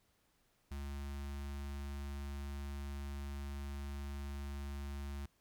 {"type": "tone with notch filter", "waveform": "square", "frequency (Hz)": 70.2, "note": "C#2", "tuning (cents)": 22, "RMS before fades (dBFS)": -43, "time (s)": [0.71, 5.26], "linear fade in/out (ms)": 5, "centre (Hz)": 510, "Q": 1.5, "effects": ["pink hiss -75 dBFS RMS until 5.4 s"]}